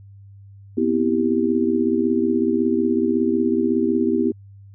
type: chord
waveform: sine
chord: C major seventh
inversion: third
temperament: just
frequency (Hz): 245.3 / 261.6 / 327 / 392.4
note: B3 / C4 / E4 / G4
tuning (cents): -12 / 0 / -14 / +2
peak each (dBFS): -21 / -26 / -21 / -22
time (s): 0.77-4.32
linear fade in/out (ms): 10
effects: added 99 Hz sine -41 dBFS peak until 4.74 s